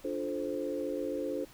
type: chord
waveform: sine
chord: D minor seventh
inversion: none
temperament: equal with one note detuned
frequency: 293.7 / 349.2 / 435.2 / 523.3 Hz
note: D4 / F4 / A4 / C5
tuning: 0 / 0 / -19 / 0 cents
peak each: -37 / -39 / -38 / -36 dBFS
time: 0.04-1.45 s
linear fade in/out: 10 ms
effects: pink hiss -56 dBFS RMS until 1.53 s